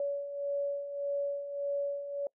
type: beating tone pair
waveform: sine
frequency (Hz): 565 / 566.7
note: C#5 / C#5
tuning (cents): +33 / +38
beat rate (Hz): 1.7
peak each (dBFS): -39 / -32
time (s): 0-2.27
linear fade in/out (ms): 2
effects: noise-tail reverb RT60 0.1 s tail -23 dB re dry